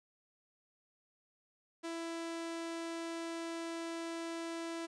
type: tone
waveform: sawtooth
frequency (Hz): 332.4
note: E4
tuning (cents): +15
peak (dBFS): -35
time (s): 1.83-4.87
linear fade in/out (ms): 20
effects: resampled to 22050 Hz + 12-bit